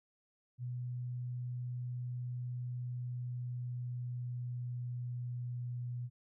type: tone with pitch glide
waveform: sine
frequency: 123.47 to 122.26 Hz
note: B2 to B2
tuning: 0 to -17 cents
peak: -37 dBFS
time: 0.58-6.1 s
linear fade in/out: 50 ms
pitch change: -17 cents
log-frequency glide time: 2.74-5.77 s
effects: none